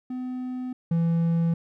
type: tone pair in turn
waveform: triangle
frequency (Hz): 253.1 / 167.08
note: B3 / E3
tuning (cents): +43 / +24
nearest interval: perfect fifth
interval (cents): 719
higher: first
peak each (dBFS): -27 / -18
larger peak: second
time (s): 0.1-0.73 / 0.91-1.54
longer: neither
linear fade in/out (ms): 5
effects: none